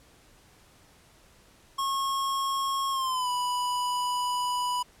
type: tone with pitch glide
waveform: square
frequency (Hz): 1089 to 987.1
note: C#6 to B5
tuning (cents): -31 to -1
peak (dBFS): -27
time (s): 1.78-4.83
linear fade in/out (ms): 10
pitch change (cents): -170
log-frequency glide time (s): 2.91-3.29
effects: pink hiss -58 dBFS RMS until 5 s + low-pass 12000 Hz 12 dB/octave